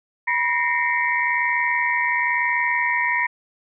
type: tone cluster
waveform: sine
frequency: 971 / 1844 / 2066 / 2147 / 2293 Hz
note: B5 / A#6 / C7 / C7 / D7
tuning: -30 / -19 / -22 / +44 / -42 cents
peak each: -24 / -22 / -26 / -27 / -29 dBFS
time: 0.27-3.27 s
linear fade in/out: 10 ms
effects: none